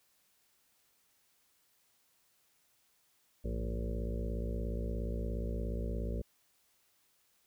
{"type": "harmonic tone with a mistuned harmonic", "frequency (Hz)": 57, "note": "A#1", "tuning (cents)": -38, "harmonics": [1, 2, 3, 4, 6, 7, 8, 9, 10], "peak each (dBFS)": [-35, -44, -44, -44, -49, -48, -47, -50, -49], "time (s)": [3.44, 6.22], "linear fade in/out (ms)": 10, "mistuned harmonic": 2, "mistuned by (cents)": -130, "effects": ["white hiss -72 dBFS RMS until 7.46 s"]}